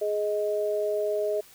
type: tone pair together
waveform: sine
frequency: 417.8 / 626 Hz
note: G#4 / D#5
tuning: +10 / +10 cents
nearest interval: perfect fifth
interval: 700 cents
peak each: -27 dBFS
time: 0.01-1.41 s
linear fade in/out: 10 ms
effects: white hiss -53 dBFS RMS until 1.54 s